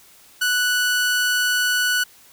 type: tone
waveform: sawtooth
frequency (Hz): 1480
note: F#6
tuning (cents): 0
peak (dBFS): -14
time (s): 0.41-2.04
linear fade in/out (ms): 10
effects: white hiss -50 dBFS RMS until 2.32 s